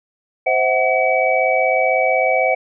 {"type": "tone cluster", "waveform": "sine", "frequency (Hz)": [522, 648, 744, 2280], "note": ["C5", "E5", "F#5", "C#7"], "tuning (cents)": [-4, -30, 9, 48], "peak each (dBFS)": -19, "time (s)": [0.46, 2.55], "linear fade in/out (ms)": 10, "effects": []}